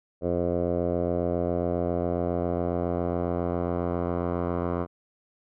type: tone with low-pass filter sweep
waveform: 10% pulse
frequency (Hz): 87.31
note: F2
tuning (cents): 0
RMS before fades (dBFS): -27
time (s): 0.21-4.87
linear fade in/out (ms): 50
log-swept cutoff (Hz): 570 to 950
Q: 2.9
effects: none